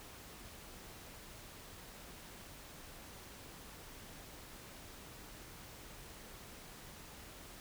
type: silence
effects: pink hiss -53 dBFS RMS until 7.6 s